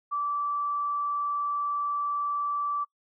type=tone; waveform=sine; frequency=1161 Hz; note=D6; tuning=20 cents flat; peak=-26 dBFS; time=0.11-2.85 s; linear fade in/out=20 ms; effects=noise-tail reverb RT60 0.1 s tail -25 dB re dry